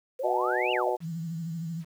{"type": "exponential two-way sweep", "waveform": "sine", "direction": "up then down", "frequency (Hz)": [487.2, 2960, 487.2], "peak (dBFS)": -29, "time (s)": [0.19, 0.9], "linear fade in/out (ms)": 10, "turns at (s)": 0.72}
{"type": "harmonic tone", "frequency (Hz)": 123.47, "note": "B2", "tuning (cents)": 0, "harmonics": [3, 4, 5, 6, 7], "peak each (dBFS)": [-31, -31, -32, -33, -32], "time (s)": [0.23, 0.97], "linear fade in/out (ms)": 20}
{"type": "tone with vibrato", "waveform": "sine", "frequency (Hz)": 165.2, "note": "E3", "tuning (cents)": 4, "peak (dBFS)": -31, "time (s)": [1, 1.85], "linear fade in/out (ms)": 50, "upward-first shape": "triangle", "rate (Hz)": 13, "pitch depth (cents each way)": 79}
{"effects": ["9-bit"]}